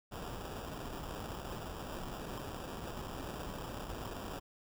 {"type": "noise with sample-and-hold", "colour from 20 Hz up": "pink", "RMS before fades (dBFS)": -43, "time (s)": [0.11, 4.4], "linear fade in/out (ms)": 20, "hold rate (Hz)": 2100, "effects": []}